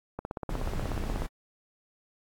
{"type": "click train", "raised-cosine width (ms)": 1, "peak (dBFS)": -20, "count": 18, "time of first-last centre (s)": [0.19, 1.22], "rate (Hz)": 16.5}
{"type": "noise", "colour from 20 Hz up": "brown", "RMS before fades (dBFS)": -32, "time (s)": [0.49, 1.27], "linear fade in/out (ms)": 10}
{"effects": ["AAC 64 kbps"]}